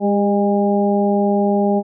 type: harmonic tone with a mistuned harmonic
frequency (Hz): 203.1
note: G#3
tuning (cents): -38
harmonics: 1 / 2 / 3 / 4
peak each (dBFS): -16 / -19 / -21 / -22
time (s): 0-1.83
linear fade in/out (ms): 50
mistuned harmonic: 2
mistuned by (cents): -23
effects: none